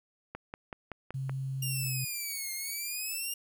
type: click train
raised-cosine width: 0.5 ms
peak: -24 dBFS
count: 6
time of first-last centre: 0.35-1.295 s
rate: 5.29 Hz
type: tone with pitch glide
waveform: sine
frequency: 133.8 to 130.07 Hz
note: C3 to C3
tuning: +39 to -10 cents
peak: -32 dBFS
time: 1.14-2.05 s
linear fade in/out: 10 ms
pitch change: -49 cents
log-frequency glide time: 1.73-1.81 s
type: exponential two-way sweep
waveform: 5% pulse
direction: down then up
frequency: 2827 to 2112 to 2827 Hz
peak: -25 dBFS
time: 1.62-3.34 s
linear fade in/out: 5 ms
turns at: 2.53 s
effects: 10-bit